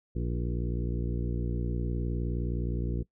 harmonic tone with a mistuned harmonic, 59.5 Hz, A#1, 36 cents sharp, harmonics 1 / 2 / 3 / 4 / 5 / 6 / 7 / 8, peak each -31 / -34 / -37 / -41 / -42 / -41 / -46 / -47 dBFS, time 0.15-3.03 s, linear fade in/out 10 ms, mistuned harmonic 6, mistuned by -33 cents, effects noise-tail reverb RT60 0.1 s tail -21 dB re dry

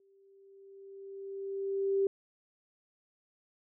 sine tone with exponential growth, 392 Hz, G4, in tune, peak -24 dBFS, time 0-2.07 s, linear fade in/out 2 ms, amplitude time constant 450 ms, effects none

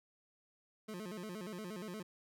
25% pulse tone with vibrato, 196 Hz, G3, in tune, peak -39 dBFS, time 0.88-2.03 s, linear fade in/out 10 ms, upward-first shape square, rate 8.5 Hz, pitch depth 170 cents each way, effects none

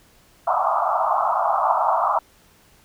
pink band-pass noise, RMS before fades -20 dBFS, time 0.47-2.19 s, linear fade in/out 5 ms, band 640 to 1300 Hz, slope 96 dB/octave, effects pink hiss -55 dBFS RMS until 2.84 s

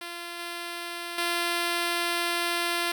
5% pulse tone with level steps, 344.4 Hz, F4, 24 cents flat, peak -24 / -22 / -14 dBFS, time 0.01-2.92 s, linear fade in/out 5 ms, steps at 0.39 / 1.18 s, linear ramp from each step 2 ms, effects none

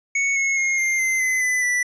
square tone with pitch steps, 2217 / 2180 / 2144 / 2108 / 2073 / 2039 / 2005 / 1971.7 Hz, C#7 / C#7 / C7 / C7 / C7 / C7 / B6 / B6, 0 / -29 / +42 / +12 / -17 / -45 / +26 / -3 cents, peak -19 dBFS, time 0.15-1.83 s, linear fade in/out 5 ms, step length 210 ms, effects resampled to 22050 Hz + 10-bit

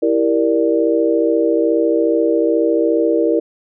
sine chord, E half-diminished seventh, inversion none, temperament equal, 329.6 / 392 / 466.2 / 587.3 Hz, E4 / G4 / Bb4 / D5, 0 / 0 / 0 / 0 cents, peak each -16 / -22 / -16 / -20 dBFS, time 0.02-3.4 s, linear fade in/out 10 ms, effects none

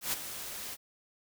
white noise with ADSR envelope, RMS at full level -30 dBFS, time 0.01-0.77 s, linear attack 120 ms, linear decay 17 ms, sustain -11 dB, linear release 40 ms, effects none

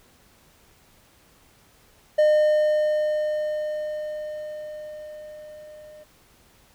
triangle tone with level ramp, 608 Hz, D#5, 40 cents flat, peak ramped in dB -12 to -41 dBFS, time 2.18-6.04 s, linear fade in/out 10 ms, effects pink hiss -57 dBFS RMS until 6.74 s

